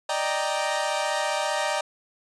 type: chord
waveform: sawtooth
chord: Eb major seventh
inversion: third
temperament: equal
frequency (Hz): 587.3 / 622.3 / 784 / 932.3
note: D5 / Eb5 / G5 / Bb5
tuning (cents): 0 / 0 / 0 / 0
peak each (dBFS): -26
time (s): 0.09-1.81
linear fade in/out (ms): 5
effects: resampled to 22050 Hz